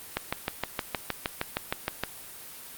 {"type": "click train", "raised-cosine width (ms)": 0.3, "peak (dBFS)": -10, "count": 13, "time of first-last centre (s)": [0.17, 2.036], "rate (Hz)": 6.43, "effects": ["white hiss -44 dBFS RMS until 2.77 s", "Opus 32 kbps"]}